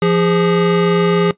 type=tone pair together; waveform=square; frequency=172.38 / 410 Hz; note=F3 / G#4; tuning=-22 / -22 cents; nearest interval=octave + minor third; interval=1500 cents; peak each=-15 dBFS; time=0.02-1.31 s; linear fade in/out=2 ms; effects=noise-tail reverb RT60 0.1 s tail -17 dB re dry + resampled to 8000 Hz